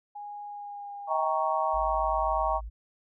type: tone with pitch glide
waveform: sine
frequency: 824 to 809.8 Hz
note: G#5 to G#5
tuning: -14 to -44 cents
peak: -37 dBFS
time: 0.15-1.28 s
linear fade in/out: 10 ms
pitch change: -30 cents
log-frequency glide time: 0.46-0.93 s
type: chord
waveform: sine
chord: Eb dominant seventh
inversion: none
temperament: equal with one note detuned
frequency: 635.7 / 784 / 932.3 / 1108.7 Hz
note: Eb5 / G5 / Bb5 / Db6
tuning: +37 / 0 / 0 / 0 cents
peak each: -30 dBFS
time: 1.07-2.61 s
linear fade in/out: 50 ms
type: tone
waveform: sine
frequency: 54 Hz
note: A1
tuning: 32 cents flat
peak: -35 dBFS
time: 1.73-2.7 s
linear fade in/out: 20 ms
effects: none